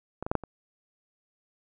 clicks, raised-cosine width 1 ms, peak -20 / -19 / -11 / -10 / -25 dBFS, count 5, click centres 0.226 / 0.265 / 0.315 / 0.353 / 0.437 s, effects none

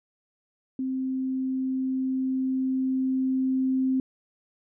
sine tone with level ramp, 261.6 Hz, C4, in tune, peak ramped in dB -26 to -21 dBFS, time 0.79-4 s, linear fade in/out 2 ms, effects none

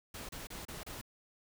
pink noise bursts, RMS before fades -45 dBFS, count 5, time 0.14-1.014 s, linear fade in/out 5 ms, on 150 ms, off 31 ms, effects none

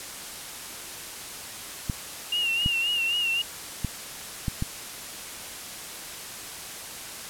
clicks, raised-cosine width 5 ms, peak -14 dBFS, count 5, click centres 1.898 / 2.661 / 3.847 / 4.482 / 4.624 s
sine tone with vibrato, 2794 Hz, F7, in tune, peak -23 dBFS, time 2.32-3.42 s, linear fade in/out 5 ms, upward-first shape sine, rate 3.8 Hz, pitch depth 61 cents each way
effects white hiss -38 dBFS RMS until 7.29 s + low-pass 12000 Hz 12 dB/octave

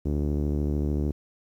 sawtooth tone with low-pass filter, 73.42 Hz, D2, in tune, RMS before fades -26 dBFS, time 0.05-1.12 s, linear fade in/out 10 ms, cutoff 350 Hz, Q 1.9, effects 10-bit

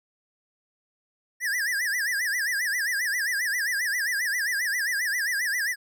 square tone with vibrato, 1788 Hz, A6, 27 cents sharp, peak -25 dBFS, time 1.4-5.76 s, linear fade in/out 50 ms, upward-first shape sine, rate 7.5 Hz, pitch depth 200 cents each way, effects none

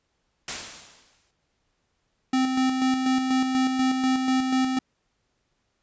white noise with exponential decay, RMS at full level -28 dBFS, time 0.48-1.31 s, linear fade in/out 2 ms, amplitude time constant 180 ms
square tone with tremolo, 260 Hz, C4, 11 cents flat, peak -20 dBFS, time 2.33-4.79 s, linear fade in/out 5 ms, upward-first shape square, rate 4.1 Hz, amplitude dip 40%
effects pink hiss -73 dBFS RMS until 5.82 s + resampled to 16000 Hz

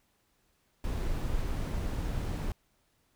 brown noise, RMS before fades -32 dBFS, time 0.84-2.52 s, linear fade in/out 2 ms, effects pink hiss -72 dBFS RMS until 3.15 s

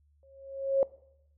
sine tone with exponential growth, 544 Hz, C#5, 33 cents flat, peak -18 dBFS, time 0.23-0.83 s, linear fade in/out 1 ms, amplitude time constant 130 ms, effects noise-tail reverb RT60 0.8 s tail -21 dB re dry + added 73 Hz sine -63 dBFS peak until 1.37 s

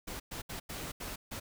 pink noise bursts at uneven times, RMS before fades -41 dBFS, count 6, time 0.07-0.2 / 0.31-0.42 / 0.49-0.6 / 0.69-0.92 / 1-1.16 / 1.31-1.4 s, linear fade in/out 10 ms, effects none

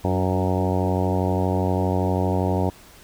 harmonic tone with a mistuned harmonic, 92.5 Hz, F#2, in tune, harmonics 1 / 2 / 3 / 4 / 5 / 6 / 7 / 8 / 9 / 10, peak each -23 / -26 / -28 / -29 / -30 / -31 / -31 / -32 / -33 / -33 dBFS, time 0.04-2.7 s, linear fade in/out 5 ms, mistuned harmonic 3, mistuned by +26 cents, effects pink hiss -48 dBFS RMS until 3.03 s

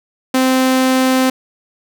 sawtooth tone, 259.6 Hz, C4, 13 cents flat, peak -7 dBFS, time 0.34-1.3 s, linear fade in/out 5 ms, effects none

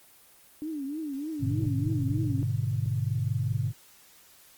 sine tone with vibrato, 293.9 Hz, D4, 1 cent sharp, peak -31 dBFS, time 0.62-2.43 s, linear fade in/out 0 ms, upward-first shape triangle, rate 3.3 Hz, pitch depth 180 cents each way
sine chord, G# diminished, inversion none, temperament just, 103.83 / 124.59 / 149.51 Hz, G#2 / B2 / D3, 0 / +16 / +31 cents, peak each -29 / -29 / -33 dBFS, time 1.39-3.73 s, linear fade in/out 50 ms
effects white hiss -56 dBFS RMS until 4.57 s + Opus 24 kbps

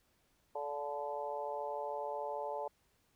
harmonic tone with a mistuned harmonic, 145.1 Hz, D3, 21 cents flat, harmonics 3 / 4 / 5 / 6 / 7, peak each -44 / -41 / -46 / -41 / -50 dBFS, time 0.55-2.68 s, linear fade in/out 5 ms, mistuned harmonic 5, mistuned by -32 cents, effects pink hiss -74 dBFS RMS until 3.15 s

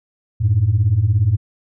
sine beating tone pair, 92.5 / 109.5 Hz, F#2 / A2, 0 / -8 cents, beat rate 17 Hz, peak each -16 / -13 dBFS, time 0.4-1.37 s, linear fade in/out 20 ms, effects tanh soft clip ceiling -7 dBFS

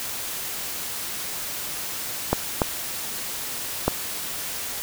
clicks, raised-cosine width 1 ms, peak -4 dBFS, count 3, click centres 2.33 / 2.618 / 3.88 s, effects white hiss -31 dBFS RMS until 4.82 s

